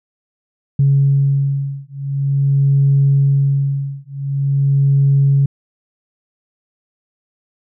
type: beating tone pair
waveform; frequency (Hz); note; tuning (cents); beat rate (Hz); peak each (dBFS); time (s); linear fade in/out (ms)
sine; 138.59 / 139.05; C#3 / C#3; 0 / +6; 0.46; -14; 0.79-5.46; 5
effects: tanh soft clip ceiling -4 dBFS